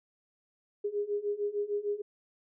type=beating tone pair; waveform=sine; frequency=407.6 / 414.2 Hz; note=G#4 / G#4; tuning=-32 / -5 cents; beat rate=6.6 Hz; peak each=-34 / -32 dBFS; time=0.84-2.02 s; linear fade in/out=10 ms; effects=none